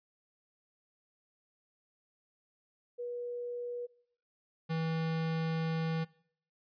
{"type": "tone pair in turn", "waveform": ["sine", "square"], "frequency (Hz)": [484.1, 162.06], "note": ["B4", "E3"], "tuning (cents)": [-35, -29], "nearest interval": "octave + perfect fifth", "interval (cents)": 1894, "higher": "first", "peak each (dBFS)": [-36, -32], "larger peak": "second", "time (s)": [[2.98, 3.87], [4.69, 6.05]], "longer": "second", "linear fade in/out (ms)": 20, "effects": ["noise-tail reverb RT60 0.6 s tail -22 dB re dry", "resampled to 11025 Hz"]}